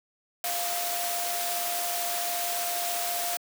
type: tone in noise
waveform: sine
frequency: 698.5 Hz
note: F5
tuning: in tune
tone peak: -32 dBFS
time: 0.44-3.37 s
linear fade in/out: 2 ms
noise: white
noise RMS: -31 dBFS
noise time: 0.44-3.37 s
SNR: -4 dB
effects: high-pass 400 Hz 12 dB/octave